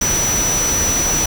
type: tone in noise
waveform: sine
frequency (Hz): 5920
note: F#8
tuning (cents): 0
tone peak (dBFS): -16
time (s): 0.01-1.26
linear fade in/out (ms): 5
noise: pink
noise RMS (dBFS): -21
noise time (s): 0.01-1.26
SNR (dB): +2
effects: none